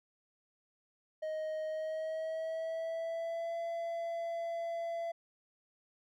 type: tone with pitch glide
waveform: triangle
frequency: 625 to 673.7 Hz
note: D#5 to E5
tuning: +8 to +38 cents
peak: -33 dBFS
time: 1.22-5.12 s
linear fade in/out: 10 ms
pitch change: +130 cents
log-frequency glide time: 1.67-3.58 s
effects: none